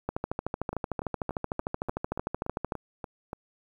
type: two click trains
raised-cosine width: 1 ms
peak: -15 / -21 dBFS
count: 36 / 10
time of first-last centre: 0.09-2.722 / 0.73-3.331 s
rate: 13.3 / 3.46 Hz
effects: 9-bit